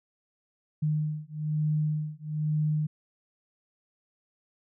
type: beating tone pair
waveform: sine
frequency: 152.1 / 153.2 Hz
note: D#3 / D#3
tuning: -39 / -27 cents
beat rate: 1.1 Hz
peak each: -29 dBFS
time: 0.82-2.87 s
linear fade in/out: 10 ms
effects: none